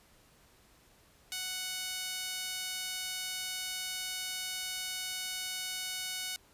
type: tone with high-pass filter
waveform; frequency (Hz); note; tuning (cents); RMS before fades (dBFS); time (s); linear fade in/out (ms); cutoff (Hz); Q
sawtooth; 740; F#5; 0; -38; 1.32-6.36; 0; 3000; 0.88
effects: pink hiss -63 dBFS RMS until 6.53 s + resampled to 32000 Hz